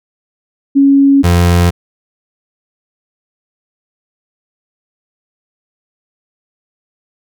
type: tone pair in turn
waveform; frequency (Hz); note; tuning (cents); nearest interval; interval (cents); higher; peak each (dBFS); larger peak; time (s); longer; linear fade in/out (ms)
sine / 30% pulse; 277.1 / 87.28; C#4 / F2; -1 / -1; octave + minor sixth; 2000; first; -4; neither; 0.75-1.23 / 1.23-1.71; neither; 20
effects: none